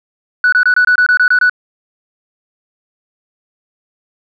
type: tone bursts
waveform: sine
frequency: 1480 Hz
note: F#6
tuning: in tune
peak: -5 dBFS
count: 10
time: 0.44-1.496 s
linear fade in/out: 2 ms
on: 84 ms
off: 24 ms
effects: tanh soft clip ceiling -4 dBFS